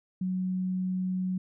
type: tone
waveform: sine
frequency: 185 Hz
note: F#3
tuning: in tune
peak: -27 dBFS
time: 0.21-1.38 s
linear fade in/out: 5 ms
effects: none